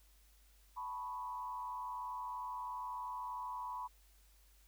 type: tone with frequency modulation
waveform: sine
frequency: 987.8 Hz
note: B5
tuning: in tune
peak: -40 dBFS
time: 0.76-3.88 s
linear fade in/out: 20 ms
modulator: 103 Hz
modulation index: 0.84
effects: added 50 Hz sine -64 dBFS peak until 4.67 s + white hiss -70 dBFS RMS until 4.67 s